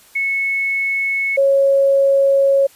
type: tone pair in turn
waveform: sine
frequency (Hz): 2200 / 550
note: C#7 / C#5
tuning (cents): -14 / -14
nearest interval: 2 octaves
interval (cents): 2400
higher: first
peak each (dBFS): -16 / -10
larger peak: second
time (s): 0.15-1.37 / 1.37-2.67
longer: second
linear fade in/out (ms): 10
effects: white hiss -48 dBFS RMS until 2.75 s + resampled to 32000 Hz